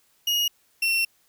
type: tone pair in turn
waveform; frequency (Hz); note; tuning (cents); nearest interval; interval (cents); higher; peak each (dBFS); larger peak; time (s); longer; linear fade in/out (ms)
35% pulse; 2876 / 2715; F#7 / F7; -50 / -50; minor second; 100; first; -19; neither; 0.27-0.48 / 0.82-1.05; second; 5
effects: white hiss -64 dBFS RMS until 1.28 s